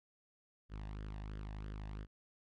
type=tone with flanger; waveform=sawtooth; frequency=51.91 Hz; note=G#1; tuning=in tune; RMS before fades=-45 dBFS; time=0.69-2.07 s; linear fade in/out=50 ms; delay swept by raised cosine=0.61 to 1.13 ms; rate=3 Hz; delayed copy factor=+0.6; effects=low-pass 4000 Hz 12 dB/octave